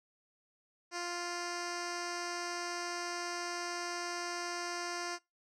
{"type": "tone with low-pass filter", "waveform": "10% pulse", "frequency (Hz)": 349.2, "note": "F4", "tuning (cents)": 0, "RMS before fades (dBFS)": -39, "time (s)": [0.91, 5.19], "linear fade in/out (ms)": 50, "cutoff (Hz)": 6400, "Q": 2.7, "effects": ["noise-tail reverb RT60 0.2 s tail -22 dB re dry"]}